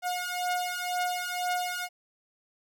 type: beating tone pair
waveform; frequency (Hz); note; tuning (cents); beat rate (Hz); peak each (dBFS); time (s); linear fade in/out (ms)
sawtooth; 718 / 720; F5 / F#5; +48 / -47; 2; -28; 0.02-1.89; 50
effects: none